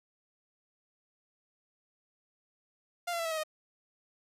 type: tone with pitch steps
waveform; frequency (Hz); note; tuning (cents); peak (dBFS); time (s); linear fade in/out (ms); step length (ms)
sawtooth; 698 / 681.7 / 665.7 / 650.1 / 634.9 / 620.1; F5 / F5 / E5 / E5 / D#5 / D#5; -1 / -42 / +17 / -24 / +35 / -6; -28; 3.07-3.436; 10; 61
effects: resampled to 32000 Hz